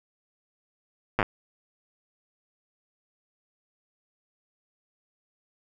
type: slowing click train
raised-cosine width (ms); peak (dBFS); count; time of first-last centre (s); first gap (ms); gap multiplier
0.5; -8; 5; 1.19-1.228; 8; 1.12
effects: none